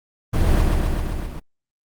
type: noise with echo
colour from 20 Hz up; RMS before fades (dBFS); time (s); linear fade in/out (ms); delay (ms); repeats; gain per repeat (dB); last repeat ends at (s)
brown; -18; 0.33-0.62; 10; 130; 6; -2; 1.4
effects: Opus 32 kbps